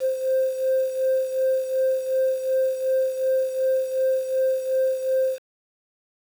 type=beating tone pair; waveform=sine; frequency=523 / 525.7 Hz; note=C5 / C5; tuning=-1 / +8 cents; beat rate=2.7 Hz; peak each=-20 / -25 dBFS; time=0-5.39 s; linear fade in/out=50 ms; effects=tanh soft clip ceiling -14 dBFS + 7-bit